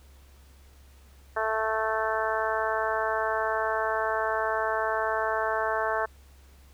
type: harmonic tone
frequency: 219.9 Hz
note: A3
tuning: 1 cent flat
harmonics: 2 / 3 / 4 / 5 / 6 / 7 / 8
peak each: -33 / -30 / -32 / -32 / -35 / -33 / -36 dBFS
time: 1.36-6.06 s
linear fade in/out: 10 ms
effects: added 68 Hz sine -51 dBFS peak until 6.73 s + pink hiss -60 dBFS RMS until 6.73 s